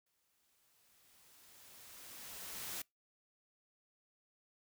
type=noise with exponential growth; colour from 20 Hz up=white; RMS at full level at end=-42 dBFS; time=0.06-2.82 s; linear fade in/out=5 ms; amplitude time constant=600 ms; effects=noise-tail reverb RT60 0.2 s tail -26 dB re dry